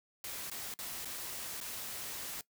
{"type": "noise with dropouts", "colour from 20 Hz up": "white", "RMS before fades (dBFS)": -42, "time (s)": [0.24, 2.41], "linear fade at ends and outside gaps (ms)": 1, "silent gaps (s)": [[0.499, 0.514], [0.739, 0.789], [1.048, 1.055], [1.603, 1.611]], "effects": ["noise-tail reverb RT60 0.1 s tail -19 dB re dry"]}